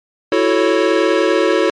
square chord, F# minor seventh, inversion third, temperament equal, 329.6 / 370 / 440 / 554.4 Hz, E4 / F#4 / A4 / C#5, 0 / 0 / 0 / 0 cents, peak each -18 dBFS, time 0.32-1.7 s, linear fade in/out 2 ms, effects low-pass 4000 Hz 12 dB/octave + MP3 48 kbps

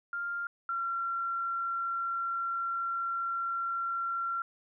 sine tone pair in turn, 1396.9 / 1367.4 Hz, F6 / F6, 0 / -37 cents, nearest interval unison, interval 37 cents, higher first, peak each -32 / -30 dBFS, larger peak second, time 0.13-0.47 / 0.69-4.42 s, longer second, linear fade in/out 2 ms, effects none

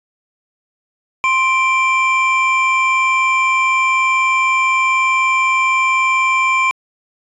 triangle tone pair together, 1046.5 / 2352 Hz, C6 / D7, 0 / +2 cents, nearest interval octave + major second, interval 1402 cents, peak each -13 dBFS, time 1.24-6.71 s, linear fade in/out 0 ms, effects resampled to 24000 Hz

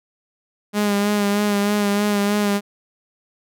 sawtooth tone with vibrato, 204.9 Hz, G#3, 23 cents flat, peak -13 dBFS, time 0.73-2.61 s, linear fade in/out 50 ms, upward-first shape sine, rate 3.2 Hz, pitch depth 29 cents each way, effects none

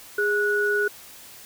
sine tone pair together, 411.7 / 1467 Hz, G#4 / F#6, -15 / -15 cents, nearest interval octave + minor seventh, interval 2200 cents, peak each -23 / -22 dBFS, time 0.18-0.88 s, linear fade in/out 5 ms, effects white hiss -45 dBFS RMS until 1.45 s

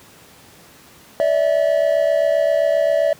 triangle tone pair together, 579 / 646.6 Hz, D5 / E5, -25 / -34 cents, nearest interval major second, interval 191 cents, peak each -15 dBFS, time 1.2-3.13 s, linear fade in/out 0 ms, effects pink hiss -46 dBFS RMS until 3.19 s + high-pass 100 Hz 12 dB/octave

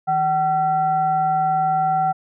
sine tone with frequency modulation, 760 Hz, F#5, 46 cents sharp, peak -16 dBFS, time 0.07-2.13 s, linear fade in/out 20 ms, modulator 599 Hz, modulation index 0.46, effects none

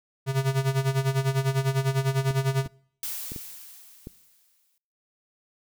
square tone with tremolo, 134.5 Hz, C3, 48 cents sharp, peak -20 dBFS, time 0.26-2.68 s, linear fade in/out 50 ms, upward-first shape sine, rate 10 Hz, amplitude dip 80%
clicks, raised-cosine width 3 ms, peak -24 dBFS, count 5, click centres 2.307 / 2.661 / 3.319 / 3.362 / 4.071 s
blue noise with exponential decay, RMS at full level -31 dBFS, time 3.03-4.78 s, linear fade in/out 1 ms, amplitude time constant 380 ms
effects noise-tail reverb RT60 0.7 s tail -26 dB re dry

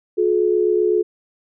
sine tone pair together, 359.1 / 427 Hz, F4 / G#4, +48 / +48 cents, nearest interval minor third, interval 300 cents, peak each -17 dBFS, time 0.17-1.03 s, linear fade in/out 20 ms, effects none

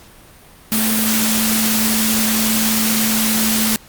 sine tone in noise, 220 Hz, A3, in tune, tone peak -18 dBFS, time 0.72-3.76 s, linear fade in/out 0 ms, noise white, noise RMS -18 dBFS, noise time 0.72-3.76 s, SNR -3 dB, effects pink hiss -44 dBFS RMS until 3.88 s + Opus 48 kbps

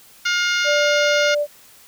harmonic tone, 711 Hz, F5, 31 cents sharp, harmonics 2 / 3 / 4 / 5 / 6 / 7 / 8 / 9, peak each -20 / -24 / -26 / -28 / -30 / -31 / -32 / -33 dBFS, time 0.25-1.35 s, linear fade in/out 10 ms
sine tone, 587.3 Hz, D5, in tune, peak -17 dBFS, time 0.64-1.47 s, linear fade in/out 50 ms
effects white hiss -48 dBFS RMS until 1.87 s

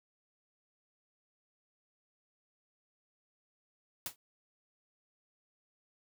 white noise with exponential decay, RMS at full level -34 dBFS, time 4.06-4.16 s, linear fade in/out 1 ms, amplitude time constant 21 ms, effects none

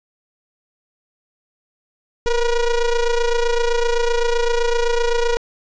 square ring-modulated tone, 240.9 Hz, B3, 43 cents flat, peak -13 dBFS, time 2.26-5.37 s, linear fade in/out 0 ms, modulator 227 Hz, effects resampled to 16000 Hz + 7-bit

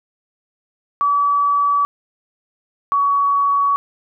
sine tone pair in turn, 1146 / 1127 Hz, D6 / C#6, -43 / +28 cents, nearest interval unison, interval 29 cents, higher first, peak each -13 dBFS, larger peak neither, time 1.01-1.85 / 2.92-3.76 s, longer neither, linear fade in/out 0 ms, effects none

